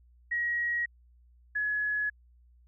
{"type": "tone pair in turn", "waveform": "sine", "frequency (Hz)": [1900, 1692.7], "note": ["A#6", "G#6"], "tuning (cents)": [33, 33], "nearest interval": "major second", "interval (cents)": 200, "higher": "first", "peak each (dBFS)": [-27, -27], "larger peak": "neither", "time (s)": [[0.31, 0.86], [1.55, 2.1]], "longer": "neither", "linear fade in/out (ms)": 10, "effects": ["added 60 Hz sine -57 dBFS peak until 2.67 s"]}